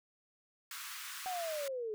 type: high-pass noise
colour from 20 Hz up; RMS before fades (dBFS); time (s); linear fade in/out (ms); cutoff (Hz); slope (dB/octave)
pink; -45; 0.71-1.68; 2; 1100; 48
type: linear sweep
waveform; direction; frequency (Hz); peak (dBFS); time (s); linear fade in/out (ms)
sine; down; 757 to 415.3; -36; 1.26-1.94; 0
effects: none